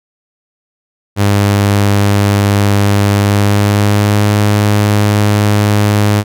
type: tone with pitch glide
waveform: sawtooth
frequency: 101.2 to 103.81 Hz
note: G#2 to G#2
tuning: -44 to 0 cents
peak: -4 dBFS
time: 1.16-6.24 s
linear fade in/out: 50 ms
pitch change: +44 cents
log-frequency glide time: 3.11-4.29 s
effects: none